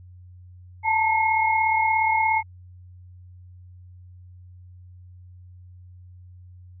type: tone cluster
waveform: sine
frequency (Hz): 880 / 917 / 2161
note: A5 / A#5 / C#7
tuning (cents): 0 / -29 / -45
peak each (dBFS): -20 / -28 / -23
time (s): 0.83-2.43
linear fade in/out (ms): 50
effects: added 90 Hz sine -43 dBFS peak until 6.8 s